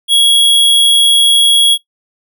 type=tone; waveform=square; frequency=3322 Hz; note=G#7; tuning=in tune; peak=-6 dBFS; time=0.08-1.78 s; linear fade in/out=50 ms; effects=noise-tail reverb RT60 0.1 s tail -18 dB re dry